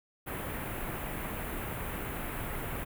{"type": "band-stop noise", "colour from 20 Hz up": "pink", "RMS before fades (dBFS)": -37, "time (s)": [0.26, 2.85], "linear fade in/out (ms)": 20, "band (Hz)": [2600, 11000], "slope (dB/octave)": 24, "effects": []}